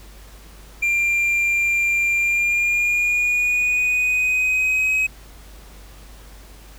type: tone with pitch glide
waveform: triangle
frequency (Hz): 2383 to 2539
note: D7 to D#7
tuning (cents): +25 to +34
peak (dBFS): -15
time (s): 0.82-5.07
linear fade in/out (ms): 10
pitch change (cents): +109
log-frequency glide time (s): 2.14-4.95
effects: added 50 Hz sine -41 dBFS peak until 6.78 s + pink hiss -47 dBFS RMS until 6.78 s